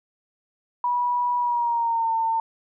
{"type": "tone with pitch glide", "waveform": "sine", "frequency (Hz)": [974, 903.5], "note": ["B5", "A5"], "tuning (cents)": [-24, 46], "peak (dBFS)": -20, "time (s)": [0.84, 2.4], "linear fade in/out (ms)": 2, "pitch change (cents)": -130, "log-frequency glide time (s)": [1.38, 2.11], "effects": []}